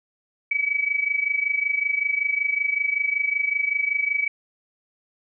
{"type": "tone with amplitude modulation", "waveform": "sine", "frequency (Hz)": 2280, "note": "C#7", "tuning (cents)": 48, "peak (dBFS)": -17, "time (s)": [0.51, 4.28], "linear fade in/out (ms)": 5, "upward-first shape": "sine", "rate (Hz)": 25.3, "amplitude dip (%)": 80, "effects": []}